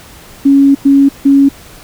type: tone bursts at uneven times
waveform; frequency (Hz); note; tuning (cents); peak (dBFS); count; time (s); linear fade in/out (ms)
sine; 277.2; C#4; 0; -3; 3; 0.45-0.75 / 0.85-1.09 / 1.25-1.49; 10
effects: pink hiss -36 dBFS RMS until 1.83 s